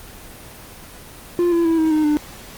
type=tone with pitch steps; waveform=triangle; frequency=349.2 / 338.5 / 328.1 / 318 / 308.2 / 298.8 Hz; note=F4 / E4 / E4 / D#4 / D#4 / D4; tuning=0 / +46 / -8 / +38 / -16 / +30 cents; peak=-12 dBFS; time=1.39-2.17 s; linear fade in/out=0 ms; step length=130 ms; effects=pink hiss -39 dBFS RMS until 2.57 s + Opus 24 kbps